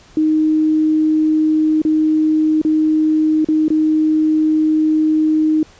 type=tone with dropouts; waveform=sine; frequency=311.1 Hz; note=D#4; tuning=in tune; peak=-11 dBFS; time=0.17-5.63 s; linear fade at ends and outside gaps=2 ms; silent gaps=1.818-1.85 / 2.616-2.649 / 3.446-3.486 / 3.682-3.703 s; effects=pink hiss -46 dBFS RMS until 5.79 s + resampled to 16000 Hz